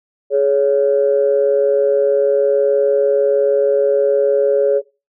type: tone pair together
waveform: sine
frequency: 419.8 / 559.2 Hz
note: G#4 / C#5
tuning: +19 / +15 cents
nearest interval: perfect fourth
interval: 496 cents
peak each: -13 dBFS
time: 0.3-4.82 s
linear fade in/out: 50 ms
effects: noise-tail reverb RT60 0.3 s tail -21 dB re dry + tanh soft clip ceiling -4 dBFS